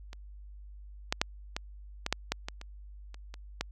clicks, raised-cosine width 0.2 ms, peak -27 / -10 / -7 / -15 / -13 / -9 / -11 / -18 / -26 / -30 / -27 / -13 dBFS, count 12, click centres 0.131 / 1.125 / 1.215 / 1.565 / 2.064 / 2.126 / 2.32 / 2.485 / 2.614 / 3.144 / 3.341 / 3.61 s, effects added 50 Hz sine -45 dBFS peak until 3.71 s

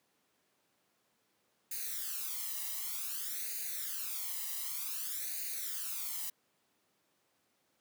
blue noise with flanger, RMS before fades -39 dBFS, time 1.71-6.3 s, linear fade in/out 5 ms, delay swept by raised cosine 0.45 to 1.02 ms, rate 0.54 Hz, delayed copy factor +0.85, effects pink hiss -75 dBFS RMS until 7.8 s + high-pass 200 Hz 12 dB/octave

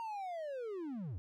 triangle linear sweep, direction down, 932.3 to 73.8 Hz, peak -37 dBFS, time 0-1.18 s, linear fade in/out 0 ms, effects none

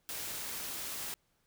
white noise, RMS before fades -40 dBFS, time 0.09-1.14 s, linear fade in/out 0 ms, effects pink hiss -75 dBFS RMS until 1.46 s

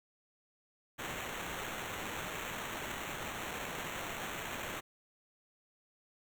blue noise with sample-and-hold, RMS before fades -41 dBFS, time 0.98-4.81 s, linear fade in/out 20 ms, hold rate 4900 Hz, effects none

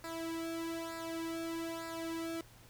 sawtooth tone with flanger, 329.6 Hz, E4, in tune, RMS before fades -40 dBFS, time 0.04-2.41 s, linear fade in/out 2 ms, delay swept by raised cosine 0.32 to 2.02 ms, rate 1.1 Hz, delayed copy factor -0.8, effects added 116 Hz sine -61 dBFS peak until 2.69 s + pink hiss -60 dBFS RMS until 2.69 s

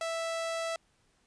sawtooth tone, 659.3 Hz, E5, in tune, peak -28 dBFS, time 0.01-0.76 s, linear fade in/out 2 ms, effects pink hiss -70 dBFS RMS until 1.26 s + resampled to 22050 Hz

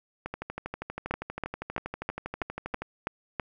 two click trains, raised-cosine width 0.5 ms, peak -14 / -19 dBFS, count 8 / 33, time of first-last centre 1.11-3.398 / 0.26-2.82 s, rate 3.06 / 12.5 Hz, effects none

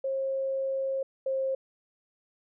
sine tone pair in turn, 537 / 532.7 Hz, C5 / C5, +45 / +31 cents, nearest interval unison, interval 14 cents, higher first, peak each -27 / -26 dBFS, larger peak second, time 0.04-1.03 / 1.26-1.55 s, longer first, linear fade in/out 5 ms, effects none

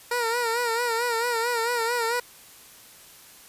15% pulse tone with vibrato, 470 Hz, A#4, 14 cents sharp, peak -17 dBFS, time 0.11-2.2 s, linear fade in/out 5 ms, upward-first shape sine, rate 4.5 Hz, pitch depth 73 cents each way, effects white hiss -49 dBFS RMS until 3.48 s + resampled to 32000 Hz

